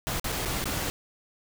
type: noise with dropouts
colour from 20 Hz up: pink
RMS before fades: -30 dBFS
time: 0.07-0.9 s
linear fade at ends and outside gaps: 0 ms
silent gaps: 0.197-0.243 / 0.32-0.324 / 0.451-0.457 / 0.641-0.656 s
effects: none